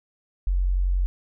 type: tone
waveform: sine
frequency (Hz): 45.63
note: F#1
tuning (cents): -23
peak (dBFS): -19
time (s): 0.47-1.06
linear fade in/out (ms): 0
effects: none